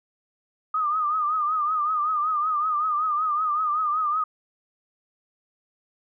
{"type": "tone with vibrato", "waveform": "sine", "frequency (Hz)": 1228, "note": "D#6", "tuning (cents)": -23, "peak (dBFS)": -21, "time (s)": [0.74, 4.24], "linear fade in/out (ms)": 5, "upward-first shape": "triangle", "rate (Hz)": 5.3, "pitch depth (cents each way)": 94, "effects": []}